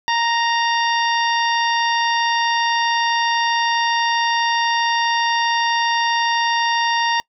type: harmonic tone with a mistuned harmonic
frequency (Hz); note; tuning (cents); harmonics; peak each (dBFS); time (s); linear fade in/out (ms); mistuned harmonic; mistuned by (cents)
932.3; A#5; 0; 1 / 2 / 3 / 4 / 5 / 6; -18 / -22 / -26 / -28 / -30 / -31; 0.08-7.2; 0; 4; -55
effects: noise-tail reverb RT60 0.1 s tail -25 dB re dry